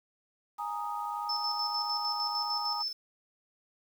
sine chord, Ab suspended second, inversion none, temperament equal, 830.6 / 932.3 / 1244.5 Hz, Ab5 / Bb5 / Eb6, 0 / 0 / 0 cents, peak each -37 dBFS, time 0.58-2.83 s, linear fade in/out 20 ms
sine tone with tremolo, 5274 Hz, E8, in tune, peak -30 dBFS, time 1.29-2.93 s, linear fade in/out 5 ms, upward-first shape square, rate 6.6 Hz, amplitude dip 50%
effects 9-bit

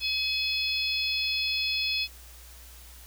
harmonic tone, 850 Hz, G#5, 40 cents sharp, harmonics 3 / 4 / 5 / 6, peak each -30 / -31 / -32 / -33 dBFS, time 0-2.08 s, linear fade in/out 50 ms, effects added 60 Hz sine -48 dBFS peak until 3.06 s + white hiss -51 dBFS RMS until 3.06 s

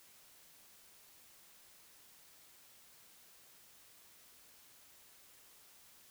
silence, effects white hiss -62 dBFS RMS until 6.1 s

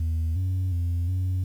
sine tone with pitch steps, 81.1 / 92.7 / 86.4 / 92.3 Hz, E2 / F#2 / F2 / F#2, -28 / +4 / -18 / -4 cents, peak -20 dBFS, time 0-1.44 s, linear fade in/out 5 ms, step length 360 ms, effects tanh soft clip ceiling -22 dBFS + 9-bit

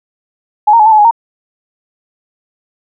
sine tone with pitch steps, 843 / 925 / 851 / 889 / 858 / 832 / 923 Hz, G#5 / A#5 / G#5 / A5 / A5 / G#5 / A#5, +26 / -14 / +42 / +18 / -44 / +3 / -17 cents, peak -3 dBFS, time 0.67-1.111 s, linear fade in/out 10 ms, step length 63 ms, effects none

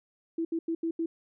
sine tone bursts at uneven times, 329.8 Hz, E4, 1 cent sharp, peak -27 dBFS, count 5, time 0.38-0.45 / 0.52-0.59 / 0.68-0.75 / 0.83-0.91 / 0.99-1.06 s, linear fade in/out 5 ms, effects none

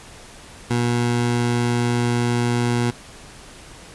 20% pulse tone, 120.1 Hz, B2, 48 cents flat, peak -13 dBFS, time 0.7-2.91 s, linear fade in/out 10 ms, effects pink hiss -42 dBFS RMS until 3.94 s + resampled to 24000 Hz

